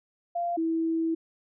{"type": "tone pair in turn", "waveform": "sine", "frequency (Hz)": [692, 326.6], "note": ["F5", "E4"], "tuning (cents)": [-16, -16], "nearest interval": "octave + minor second", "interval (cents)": 1300, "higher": "first", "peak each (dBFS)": [-26, -24], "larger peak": "second", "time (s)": [[0.35, 0.57], [0.57, 1.15]], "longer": "second", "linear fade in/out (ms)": 10, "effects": []}